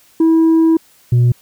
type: tone pair in turn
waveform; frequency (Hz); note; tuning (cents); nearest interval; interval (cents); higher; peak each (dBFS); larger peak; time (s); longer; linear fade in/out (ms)
sine; 325.1 / 121.39; E4 / B2; -24 / -29; octave + perfect fourth; 1705; first; -5; neither; 0.2-0.77 / 1.12-1.32; first; 5
effects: tanh soft clip ceiling -7 dBFS + white hiss -50 dBFS RMS until 1.41 s